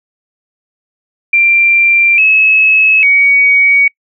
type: tone with pitch steps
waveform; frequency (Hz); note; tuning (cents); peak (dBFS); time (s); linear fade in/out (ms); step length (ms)
sine; 2367 / 2582 / 2251; D7 / E7 / C#7; +13 / -37 / +26; -5; 1.33-3.88; 5; 850
effects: noise-tail reverb RT60 0.1 s tail -25 dB re dry